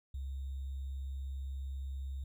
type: tone with sample-and-hold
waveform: sine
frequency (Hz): 67.4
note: C#2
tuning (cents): -48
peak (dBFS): -37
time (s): 0.14-2.24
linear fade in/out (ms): 5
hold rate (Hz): 3675
effects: none